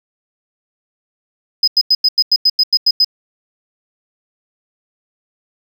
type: tone bursts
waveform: triangle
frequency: 5030 Hz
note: D#8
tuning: 18 cents sharp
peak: -5 dBFS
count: 11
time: 1.63-3.046 s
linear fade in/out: 5 ms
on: 46 ms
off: 91 ms
effects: tanh soft clip ceiling -5 dBFS